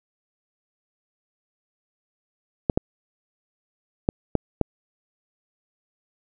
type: clicks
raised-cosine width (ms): 2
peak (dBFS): -5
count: 5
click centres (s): 2.698 / 2.775 / 4.089 / 4.353 / 4.613
effects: none